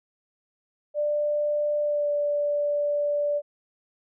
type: tone with pitch glide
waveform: sine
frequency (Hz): 592 to 583.8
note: D5 to D5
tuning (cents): +14 to -10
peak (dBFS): -22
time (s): 0.94-3.42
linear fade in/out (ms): 50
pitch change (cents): -24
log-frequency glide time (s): 1.81-2.1
effects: none